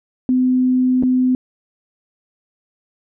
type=tone with dropouts; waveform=sine; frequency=254.5 Hz; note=C4; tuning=48 cents flat; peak=-12 dBFS; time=0.29-1.35 s; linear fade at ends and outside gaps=1 ms; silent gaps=1.026-1.034 s; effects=none